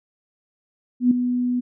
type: tone with ADSR envelope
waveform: sine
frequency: 246.9 Hz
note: B3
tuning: in tune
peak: -10 dBFS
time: 1-1.61 s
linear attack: 110 ms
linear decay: 5 ms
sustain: -9 dB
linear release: 20 ms
effects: none